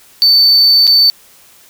triangle tone with dropouts, 4534 Hz, C#8, 38 cents sharp, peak -4 dBFS, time 0.22-1.1 s, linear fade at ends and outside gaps 0 ms, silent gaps 0.869-0.876 s, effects white hiss -44 dBFS RMS until 1.69 s

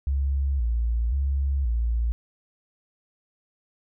sine tone with vibrato, 63 Hz, B1, 35 cents sharp, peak -21 dBFS, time 0.07-2.12 s, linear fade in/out 0 ms, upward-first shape square, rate 0.95 Hz, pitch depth 150 cents each way, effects none

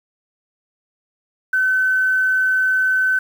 sine tone with quantisation, 1521 Hz, F#6, 47 cents sharp, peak -14 dBFS, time 1.53-3.19 s, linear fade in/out 5 ms, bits 7, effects none

